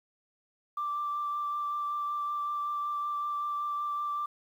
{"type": "tone with vibrato", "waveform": "sine", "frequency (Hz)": 1174.7, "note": "D6", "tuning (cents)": 0, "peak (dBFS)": -29, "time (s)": [0.77, 4.26], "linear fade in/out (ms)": 5, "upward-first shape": "triangle", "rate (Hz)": 5.3, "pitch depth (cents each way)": 13, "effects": ["tanh soft clip ceiling -25 dBFS", "10-bit"]}